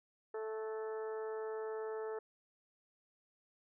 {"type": "harmonic tone with a mistuned harmonic", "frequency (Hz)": 219, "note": "A3", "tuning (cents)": -8, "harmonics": [2, 3, 4, 5, 6, 7, 8], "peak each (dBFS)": [-39, -52, -50, -58, -53, -62, -57], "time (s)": [0.34, 2.19], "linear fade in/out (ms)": 5, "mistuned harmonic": 7, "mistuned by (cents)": -21, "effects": []}